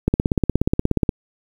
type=click train; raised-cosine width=3 ms; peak=-3 dBFS; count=18; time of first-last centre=0.08-1.092 s; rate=16.8 Hz; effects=7-bit